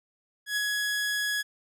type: tone with ADSR envelope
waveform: sawtooth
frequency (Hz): 1677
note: G#6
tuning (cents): +16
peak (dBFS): -21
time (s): 0.46-1.43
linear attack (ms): 110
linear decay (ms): 14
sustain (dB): -2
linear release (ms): 24
effects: resampled to 32000 Hz